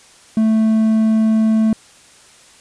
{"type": "tone", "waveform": "triangle", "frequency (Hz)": 220, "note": "A3", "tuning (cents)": 0, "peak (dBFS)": -9, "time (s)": [0.37, 1.73], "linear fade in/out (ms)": 2, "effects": ["white hiss -46 dBFS RMS until 2.6 s", "resampled to 22050 Hz"]}